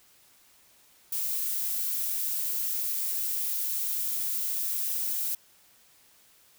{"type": "noise", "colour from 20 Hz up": "violet", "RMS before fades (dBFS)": -30, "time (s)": [1.12, 5.35], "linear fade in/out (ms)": 5, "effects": ["white hiss -60 dBFS RMS until 6.58 s"]}